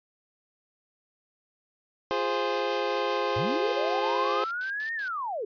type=chord; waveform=25% pulse; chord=F minor; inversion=none; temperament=equal with one note detuned; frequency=349.2 / 412 / 523.3 Hz; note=F4 / Ab4 / C5; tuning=0 / -14 / 0 cents; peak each=-30 / -26 / -25 dBFS; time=2.11-4.44 s; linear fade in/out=0 ms
type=noise bursts; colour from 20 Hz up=blue; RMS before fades=-37 dBFS; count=15; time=2.33-5.081 s; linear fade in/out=0 ms; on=91 ms; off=99 ms
type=linear two-way sweep; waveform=sine; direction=up then down; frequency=90.7 to 1864.7 to 383.7 Hz; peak=-29 dBFS; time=3.36-5.45 s; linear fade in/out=5 ms; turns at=4.94 s
effects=resampled to 11025 Hz